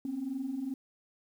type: tone pair together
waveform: sine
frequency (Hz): 248.1 / 270.4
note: B3 / C#4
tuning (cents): +8 / -43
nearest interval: minor second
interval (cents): 149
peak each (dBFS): -38 / -33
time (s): 0.05-0.74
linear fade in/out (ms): 2
effects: tanh soft clip ceiling -27 dBFS + 10-bit